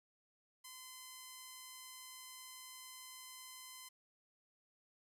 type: tone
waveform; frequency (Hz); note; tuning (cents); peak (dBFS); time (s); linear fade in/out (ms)
5% pulse; 1027; C6; -33; -39; 0.64-3.89; 10
effects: none